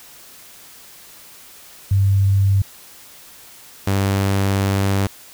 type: tone pair in turn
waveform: sine / sawtooth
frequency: 98.1 / 98.1 Hz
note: G2 / G2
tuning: +2 / +2 cents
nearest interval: unison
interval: 0 cents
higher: neither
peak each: -12 dBFS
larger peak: neither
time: 1.91-2.62 / 3.87-5.07 s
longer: second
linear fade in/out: 5 ms
effects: white hiss -43 dBFS RMS until 5.33 s